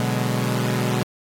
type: chord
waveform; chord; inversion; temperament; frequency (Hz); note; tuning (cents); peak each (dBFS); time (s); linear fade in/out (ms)
sawtooth; G# half-diminished seventh; first; equal; 123.47 / 146.83 / 185 / 207.7; B2 / D3 / F#3 / G#3; 0 / 0 / 0 / 0; -19 / -24 / -24 / -23; 0-1.03; 0
effects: AAC 48 kbps